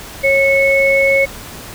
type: tone pair together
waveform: sine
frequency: 546.8 / 2200 Hz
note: C#5 / C#7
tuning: -24 / -14 cents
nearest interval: 2 octaves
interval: 2410 cents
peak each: -12 dBFS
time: 0.23-1.26 s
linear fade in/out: 20 ms
effects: pink hiss -32 dBFS RMS until 1.74 s